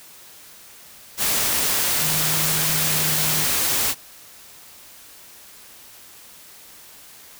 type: tone in noise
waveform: sine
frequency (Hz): 155.56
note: D#3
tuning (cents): 0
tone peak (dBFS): -29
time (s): 1.98-3.47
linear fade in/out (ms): 50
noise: white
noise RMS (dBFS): -21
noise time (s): 1.17-3.95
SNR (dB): -11
effects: white hiss -45 dBFS RMS until 7.39 s